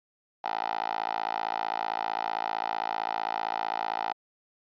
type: tone with high-pass filter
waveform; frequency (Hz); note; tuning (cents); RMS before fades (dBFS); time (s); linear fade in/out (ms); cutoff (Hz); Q
10% pulse; 55.5; A1; +16; -31; 0.44-4.13; 5; 800; 4.3
effects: resampled to 11025 Hz